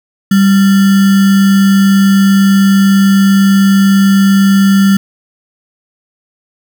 sine tone with sample-and-hold, 196 Hz, G3, in tune, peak -4 dBFS, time 0.31-4.97 s, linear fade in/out 5 ms, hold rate 1575 Hz, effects none

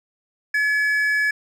triangle tone pair together, 1706 / 2285 Hz, G#6 / D7, +46 / -48 cents, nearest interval perfect fourth, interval 506 cents, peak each -16 / -26 dBFS, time 0.54-1.31 s, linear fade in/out 5 ms, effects none

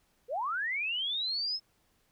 sine linear sweep, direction up, 440 to 5274 Hz, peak -30 dBFS, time 0.28-1.6 s, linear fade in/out 50 ms, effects pink hiss -71 dBFS RMS until 2.11 s

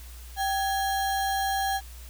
sine tone with sample-and-hold, 780 Hz, G5, 9 cents flat, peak -24 dBFS, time 0.36-1.81 s, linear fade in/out 50 ms, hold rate 2450 Hz, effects added 60 Hz sine -41 dBFS peak until 2.09 s + white hiss -50 dBFS RMS until 2.09 s

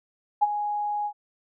sine tone with ADSR envelope, 830.6 Hz, G#5, in tune, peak -14 dBFS, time 0.41-1.13 s, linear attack 20 ms, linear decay 28 ms, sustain -11 dB, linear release 73 ms, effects none

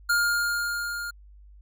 square tone with level ramp, 1412 Hz, F6, 19 cents sharp, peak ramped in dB -20 to -32 dBFS, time 0.09-1.11 s, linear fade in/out 10 ms, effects added 50 Hz sine -47 dBFS peak until 1.61 s

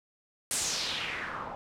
white noise with low-pass filter sweep, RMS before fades -34 dBFS, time 0.51-1.55 s, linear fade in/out 0 ms, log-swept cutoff 9400 to 830 Hz, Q 2.7, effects none

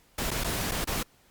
pink noise with dropouts, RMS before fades -30 dBFS, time 0.18-1.03 s, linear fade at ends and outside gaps 5 ms, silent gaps 0.307-0.313 / 0.438-0.443 / 0.713-0.717 / 0.845-0.872 s, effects pink hiss -62 dBFS RMS until 1.3 s + Opus 48 kbps

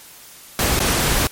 pink noise with dropouts, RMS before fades -18 dBFS, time 0.59-1.27 s, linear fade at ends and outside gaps 1 ms, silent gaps 0.792-0.802 s, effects white hiss -42 dBFS RMS until 1.31 s + MP3 64 kbps

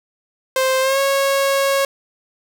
sawtooth tone with pitch glide, 523.3 to 549.6 Hz, C5 to C#5, 0 to -15 cents, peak -11 dBFS, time 0.56-1.85 s, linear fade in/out 2 ms, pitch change +85 cents, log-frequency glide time 0.81-0.99 s, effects none

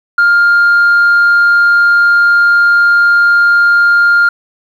sine tone, 1404 Hz, F6, 9 cents sharp, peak -3 dBFS, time 0.18-4.29 s, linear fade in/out 5 ms, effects tanh soft clip ceiling -3 dBFS + 7-bit

